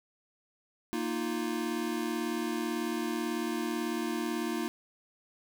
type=chord; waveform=square; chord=Bb suspended fourth; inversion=none; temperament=equal; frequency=233.1 / 311.1 / 349.2 Hz; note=Bb3 / Eb4 / F4; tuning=0 / 0 / 0 cents; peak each=-36 / -36 / -36 dBFS; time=0.93-4.68 s; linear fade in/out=0 ms; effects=none